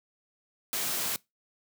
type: noise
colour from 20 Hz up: white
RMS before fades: -31 dBFS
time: 0.73-1.16 s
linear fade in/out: 0 ms
effects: noise-tail reverb RT60 0.2 s tail -23 dB re dry + high-pass 100 Hz 12 dB/octave